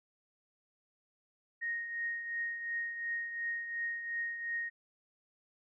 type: tone with tremolo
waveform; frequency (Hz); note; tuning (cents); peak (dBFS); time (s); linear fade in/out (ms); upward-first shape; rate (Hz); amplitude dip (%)
sine; 1864.7; A#6; 0; -32; 1.61-4.7; 20; triangle; 2.8; 60
effects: none